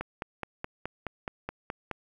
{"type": "click train", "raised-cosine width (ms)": 0.5, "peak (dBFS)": -18, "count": 10, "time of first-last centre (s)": [0.01, 1.913], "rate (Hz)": 4.73, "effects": ["9-bit"]}